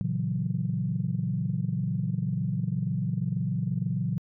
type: chord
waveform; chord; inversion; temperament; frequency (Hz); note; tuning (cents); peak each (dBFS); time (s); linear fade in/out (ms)
sine; F# dominant seventh; first; equal; 116.54 / 138.59 / 164.81 / 185; A#2 / C#3 / E3 / F#3; 0 / 0 / 0 / 0; -31; 0.01-4.18; 0
effects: tanh soft clip ceiling -15 dBFS